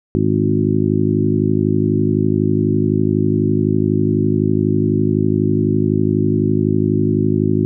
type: harmonic tone with a mistuned harmonic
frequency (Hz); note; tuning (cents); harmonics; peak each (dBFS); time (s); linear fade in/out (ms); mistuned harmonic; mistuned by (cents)
52; G#1; +3; 2 / 3 / 4 / 5 / 6 / 7; -20 / -20 / -20 / -20 / -20 / -20; 0.15-7.65; 0; 2; -23
effects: none